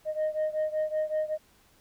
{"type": "beating tone pair", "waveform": "sine", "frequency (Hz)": [617, 622.3], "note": ["D#5", "D#5"], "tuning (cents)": [-15, 0], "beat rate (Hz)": 5.3, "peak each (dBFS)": [-27, -29], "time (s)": [0.05, 1.38], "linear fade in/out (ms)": 50, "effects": ["tanh soft clip ceiling -23 dBFS", "pink hiss -62 dBFS RMS until 1.8 s"]}